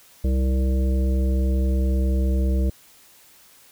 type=harmonic tone with a mistuned harmonic; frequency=65 Hz; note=C2; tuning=11 cents flat; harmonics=1 / 3 / 5 / 7 / 9; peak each=-18 / -28 / -32 / -35 / -37 dBFS; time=0.24-2.7 s; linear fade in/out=5 ms; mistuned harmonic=7; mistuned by=+17 cents; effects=white hiss -52 dBFS RMS until 3.71 s